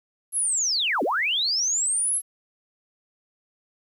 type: linear two-way sweep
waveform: sine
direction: down then up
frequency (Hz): 11330 to 233.6 to 11330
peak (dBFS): -21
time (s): 0.32-2.22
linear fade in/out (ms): 50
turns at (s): 1.03
effects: 9-bit